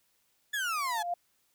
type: exponential sweep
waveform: 35% pulse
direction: down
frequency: 1749 to 830 Hz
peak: -28 dBFS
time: 0.53-1.03 s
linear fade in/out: 10 ms
type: tone with exponential growth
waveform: sine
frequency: 698.5 Hz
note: F5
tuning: in tune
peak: -27 dBFS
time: 0.63-1.14 s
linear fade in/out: 5 ms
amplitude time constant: 110 ms
effects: white hiss -72 dBFS RMS until 1.54 s